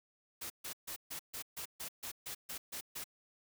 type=noise bursts; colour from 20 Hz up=white; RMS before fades=-43 dBFS; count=12; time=0.41-3.042 s; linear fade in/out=10 ms; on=91 ms; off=140 ms; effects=none